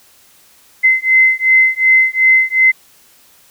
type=beating tone pair; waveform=sine; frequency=2057 / 2059.7 Hz; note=C7 / C7; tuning=-30 / -28 cents; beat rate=2.7 Hz; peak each=-11 dBFS; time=0.83-2.72 s; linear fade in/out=20 ms; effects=white hiss -48 dBFS RMS until 3.5 s